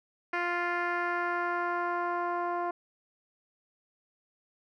10% pulse tone with low-pass filter sweep, 349.4 Hz, F4, 1 cent sharp, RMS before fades -31 dBFS, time 0.33-2.71 s, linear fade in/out 5 ms, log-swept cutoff 2200 to 910 Hz, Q 1.6, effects none

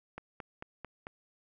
click train, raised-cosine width 0.5 ms, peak -26 dBFS, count 5, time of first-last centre 0.18-1.069 s, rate 4.5 Hz, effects none

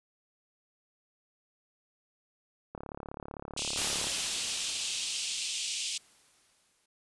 click train, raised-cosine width 1 ms, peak -26 dBFS, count 48, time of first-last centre 2.75-4.07 s, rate 35.6 Hz
pink band-pass noise, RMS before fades -35 dBFS, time 3.57-5.98 s, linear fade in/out 5 ms, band 2600 to 9100 Hz, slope 48 dB/octave
white noise with exponential decay, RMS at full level -31 dBFS, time 3.77-6.86 s, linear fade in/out 5 ms, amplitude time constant 670 ms
effects resampled to 24000 Hz

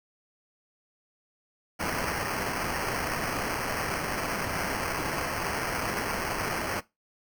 white noise with sample-and-hold, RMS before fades -31 dBFS, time 1.79-6.81 s, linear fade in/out 20 ms, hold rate 3675 Hz, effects noise-tail reverb RT60 0.2 s tail -19 dB re dry

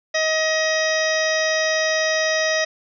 harmonic tone, 632 Hz, D#5, 27 cents sharp, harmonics 1 / 2 / 3 / 4 / 5 / 6 / 8 / 9 / 10, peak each -21 / -32 / -22 / -31 / -35 / -30 / -29 / -30 / -39 dBFS, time 0.14-2.65 s, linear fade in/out 10 ms, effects none

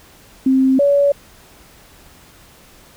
sine tone pair in turn, 263.8 / 567.4 Hz, C4 / C#5, +14 / +40 cents, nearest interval octave + minor second, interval 1326 cents, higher second, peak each -10 dBFS, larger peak neither, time 0.46-0.79 / 0.79-1.12 s, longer neither, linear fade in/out 5 ms, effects pink hiss -46 dBFS RMS until 2.96 s

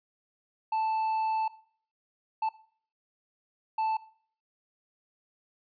triangle tone bursts at uneven times, 880 Hz, A5, in tune, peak -24 dBFS, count 3, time 0.72-1.48 / 2.42-2.49 / 3.78-3.97 s, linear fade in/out 5 ms, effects noise-tail reverb RT60 0.5 s tail -18 dB re dry + resampled to 11025 Hz

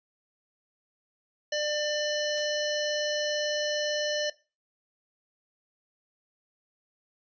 harmonic tone, 597 Hz, D5, 28 cents sharp, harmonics 1 / 3 / 5 / 7 / 9 / 10, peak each -29 / -34 / -36 / -37 / -39 / -39 dBFS, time 1.52-4.3 s, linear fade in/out 5 ms
white noise with exponential decay, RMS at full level -45 dBFS, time 2.37-2.6 s, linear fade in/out 5 ms, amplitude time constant 49 ms
effects noise-tail reverb RT60 0.3 s tail -19 dB re dry + resampled to 16000 Hz

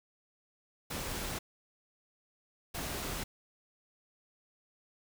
pink noise bursts at uneven times, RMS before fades -38 dBFS, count 2, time 0.9-1.39 / 2.74-3.24 s, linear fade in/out 10 ms, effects none

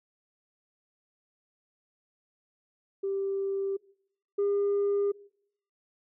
sine tone pair in turn, 392 / 403.5 Hz, G4 / G#4, 0 / -50 cents, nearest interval minor second, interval 50 cents, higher second, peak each -27 / -22 dBFS, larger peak second, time 3.03-3.77 / 4.38-5.12 s, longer neither, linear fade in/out 10 ms, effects noise-tail reverb RT60 0.7 s tail -23 dB re dry + tanh soft clip ceiling -22 dBFS

